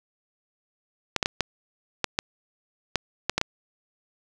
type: clicks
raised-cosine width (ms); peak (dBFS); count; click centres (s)
0.2; -5; 10; 1.163 / 1.228 / 1.259 / 1.407 / 2.043 / 2.189 / 2.957 / 3.296 / 3.38 / 3.414
effects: none